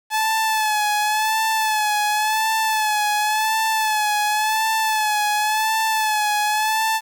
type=tone with vibrato; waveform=sawtooth; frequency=861 Hz; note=A5; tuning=38 cents flat; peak=-14 dBFS; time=0.1-7.01 s; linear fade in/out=50 ms; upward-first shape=sine; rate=0.92 Hz; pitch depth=48 cents each way; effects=8-bit